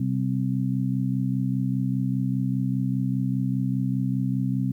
harmonic tone, 65 Hz, C2, 11 cents flat, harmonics 2 / 3 / 4, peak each -25 / -27 / -28 dBFS, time 0-4.72 s, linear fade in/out 5 ms, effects 10-bit

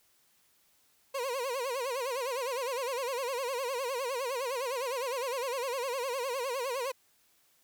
30% pulse tone with vibrato, 511 Hz, C5, 41 cents flat, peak -29 dBFS, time 1.14-6.92 s, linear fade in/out 10 ms, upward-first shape sine, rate 9.8 Hz, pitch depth 150 cents each way, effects white hiss -68 dBFS RMS until 7.63 s

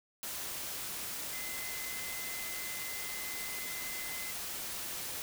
sine tone in noise, 2049 Hz, C7, 37 cents flat, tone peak -44 dBFS, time 1.33-4.31 s, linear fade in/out 0 ms, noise white, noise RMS -40 dBFS, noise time 0.23-5.22 s, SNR -7 dB, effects none

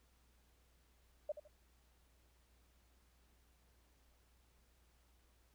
sine tone with echo, 599 Hz, D5, 34 cents sharp, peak -36 dBFS, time 1.29-1.32 s, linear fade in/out 5 ms, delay 79 ms, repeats 2, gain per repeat -11 dB, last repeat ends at 1.478 s, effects added 60 Hz sine -70 dBFS peak until 5.54 s + pink hiss -75 dBFS RMS until 5.54 s

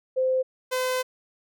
sine / sawtooth tone pair in turn, 518 / 510.6 Hz, C5 / C5, -17 / -42 cents, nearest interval unison, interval 25 cents, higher first, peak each -20 / -20 dBFS, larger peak neither, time 0.16-0.43 / 0.71-1.03 s, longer second, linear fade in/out 20 ms, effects none

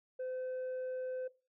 sine tone, 512 Hz, C5, 38 cents flat, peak -34 dBFS, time 0.19-1.28 s, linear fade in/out 10 ms, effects noise-tail reverb RT60 0.3 s tail -19 dB re dry + tanh soft clip ceiling -36 dBFS

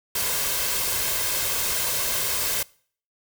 white noise with comb filter, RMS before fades -25 dBFS, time 0.15-2.63 s, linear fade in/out 5 ms, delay 1.9 ms, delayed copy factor +0.5, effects noise-tail reverb RT60 0.5 s tail -23 dB re dry

